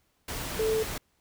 sine tone in noise, 440 Hz, A4, in tune, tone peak -24 dBFS, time 0.59-0.83 s, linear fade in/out 5 ms, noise pink, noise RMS -35 dBFS, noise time 0.28-0.98 s, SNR +8 dB, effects pink hiss -71 dBFS RMS until 1.2 s

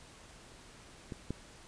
clicks, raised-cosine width 3 ms, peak -27 / -22 dBFS, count 2, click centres 1.122 / 1.306 s, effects pink hiss -55 dBFS RMS until 1.67 s + resampled to 22050 Hz

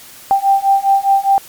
sine beating tone pair, 784 / 788.9 Hz, G5 / G5, 0 / +11 cents, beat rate 4.9 Hz, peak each -13 / -12 dBFS, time 0.31-1.38 s, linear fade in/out 0 ms, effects white hiss -38 dBFS RMS until 1.48 s + MP3 96 kbps

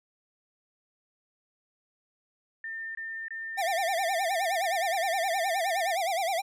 sine tone bursts, 1804 Hz, A6, 43 cents sharp, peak -34 dBFS, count 10, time 2.64-5.947 s, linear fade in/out 2 ms, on 310 ms, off 23 ms
square tone with vibrato, 721 Hz, F#5, 45 cents flat, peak -27 dBFS, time 3.57-6.42 s, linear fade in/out 20 ms, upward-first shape sine, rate 9.6 Hz, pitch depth 180 cents each way
effects resampled to 32000 Hz

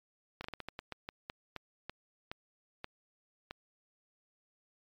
slowing click train, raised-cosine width 0.3 ms, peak -24 dBFS, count 15, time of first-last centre 0.41-3.51 s, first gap 33 ms, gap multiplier 1.26, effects MP3 96 kbps

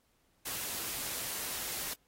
white noise, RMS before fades -38 dBFS, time 0.45-1.94 s, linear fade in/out 10 ms, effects pink hiss -73 dBFS RMS until 2.07 s + AAC 48 kbps

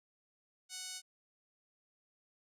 5% pulse tone with band-pass filter, 740 Hz, F#5, in tune, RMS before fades -45 dBFS, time 0.69-1.02 s, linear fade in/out 50 ms, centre 6300 Hz, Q 0.59, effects none

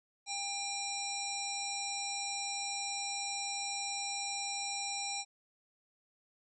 harmonic tone, 799 Hz, G5, 33 cents sharp, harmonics 1 / 3 / 5 / 7 / 9 / 10, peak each -42 / -43 / -42 / -41 / -44 / -45 dBFS, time 0.26-5.25 s, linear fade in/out 50 ms, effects none

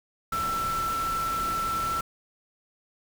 sine tone in noise, 1336 Hz, E6, 23 cents sharp, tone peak -26 dBFS, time 0.32-2.01 s, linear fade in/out 5 ms, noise pink, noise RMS -36 dBFS, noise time 0.32-2.01 s, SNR +7 dB, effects none

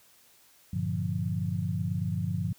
sine chord, G minor seventh, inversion none, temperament equal, 98 / 116.54 / 146.83 / 174.61 Hz, G2 / Bb2 / D3 / F3, 0 / 0 / 0 / 0 cents, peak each -32 / -35 / -34 / -32 dBFS, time 0.73-2.53 s, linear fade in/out 5 ms, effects white hiss -60 dBFS RMS until 2.58 s

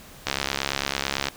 click train, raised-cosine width 0.2 ms, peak -6 dBFS, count 71, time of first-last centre 0.27-1.284 s, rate 69 Hz, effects pink hiss -46 dBFS RMS until 1.36 s

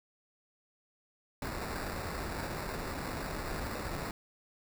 pink noise with sample-and-hold, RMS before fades -38 dBFS, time 1.42-4.11 s, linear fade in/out 2 ms, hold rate 3150 Hz, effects none

